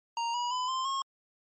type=tone with pitch steps; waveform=square; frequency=932.3 / 968 / 1005 / 1043.5 / 1083.4 Hz; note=A#5 / B5 / B5 / C6 / C#6; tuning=0 / -35 / +30 / -5 / -40 cents; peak=-30 dBFS; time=0.17-1.02 s; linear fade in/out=2 ms; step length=170 ms; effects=MP3 32 kbps